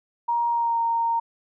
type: tone with pitch glide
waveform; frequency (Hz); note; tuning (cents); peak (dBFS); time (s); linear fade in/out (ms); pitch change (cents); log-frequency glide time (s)
sine; 942 to 924.7; A#5 to A#5; +18 to -14; -20; 0.28-1.2; 10; -32; 0.49-0.79
effects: none